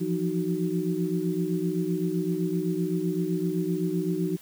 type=tone cluster; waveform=sine; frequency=169.1 / 176.9 / 311.4 / 374.8 Hz; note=E3 / F3 / D#4 / F#4; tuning=+44 / +23 / +2 / +22 cents; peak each=-30 dBFS; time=0-4.37 s; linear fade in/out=20 ms; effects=white hiss -51 dBFS RMS until 4.41 s